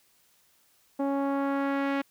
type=tone with low-pass filter sweep; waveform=sawtooth; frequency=277.2 Hz; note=C#4; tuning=in tune; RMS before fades=-28 dBFS; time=0.99-2.02 s; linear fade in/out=10 ms; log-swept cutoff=770 to 2400 Hz; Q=1.3; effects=white hiss -65 dBFS RMS until 2.1 s